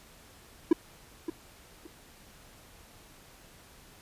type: tone with echo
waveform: triangle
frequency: 329.6 Hz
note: E4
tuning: in tune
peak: -14 dBFS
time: 0.71-0.73 s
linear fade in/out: 5 ms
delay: 570 ms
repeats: 2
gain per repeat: -13 dB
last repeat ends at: 1.87 s
effects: pink hiss -55 dBFS RMS until 4.01 s + resampled to 32000 Hz